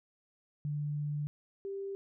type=tone pair in turn; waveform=sine; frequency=147.4 / 393.5 Hz; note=D3 / G4; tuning=+7 / +7 cents; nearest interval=octave + perfect fourth; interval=1700 cents; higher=second; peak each=-32 / -36 dBFS; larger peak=first; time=0.65-1.27 / 1.65-1.95 s; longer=first; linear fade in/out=0 ms; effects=none